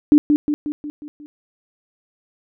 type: tone with echo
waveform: sine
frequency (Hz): 296.1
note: D4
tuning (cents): +14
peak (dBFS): -6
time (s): 0.12-0.18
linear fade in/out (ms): 0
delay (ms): 180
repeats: 6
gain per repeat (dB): -5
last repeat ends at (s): 1.26
effects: none